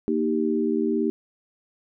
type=chord; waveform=sine; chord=Eb major; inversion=second; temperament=equal; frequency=233.1 / 311.1 / 392 Hz; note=Bb3 / Eb4 / G4; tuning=0 / 0 / 0 cents; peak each=-25 dBFS; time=0.08-1.1 s; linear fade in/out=0 ms; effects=none